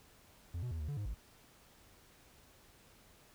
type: tone with pitch steps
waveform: triangle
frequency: 85.8 / 123.3 / 80.9 / 75.4 / 144.4 / 103.2 / 53.6 Hz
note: F2 / B2 / E2 / D2 / D3 / G#2 / A1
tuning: -30 / -2 / -32 / +46 / -29 / -10 / -45 cents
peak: -35 dBFS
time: 0.54-1.142 s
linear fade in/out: 5 ms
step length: 86 ms
effects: pink hiss -63 dBFS RMS until 3.34 s